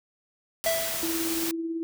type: noise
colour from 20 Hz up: white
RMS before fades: -31 dBFS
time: 0.64-1.51 s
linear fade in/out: 0 ms
type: tone with exponential decay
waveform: square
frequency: 660 Hz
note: E5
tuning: 2 cents sharp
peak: -22 dBFS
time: 0.66-1.31 s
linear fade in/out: 2 ms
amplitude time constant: 140 ms
type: tone with tremolo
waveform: sine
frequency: 329.6 Hz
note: E4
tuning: in tune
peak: -26 dBFS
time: 1.03-1.83 s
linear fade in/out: 0 ms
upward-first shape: triangle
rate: 18 Hz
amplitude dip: 45%
effects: none